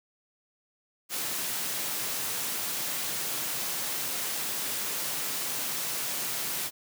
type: high-pass noise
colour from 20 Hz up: white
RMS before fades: -32 dBFS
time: 1.09-6.71 s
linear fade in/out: 50 ms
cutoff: 110 Hz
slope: 96 dB/octave
effects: none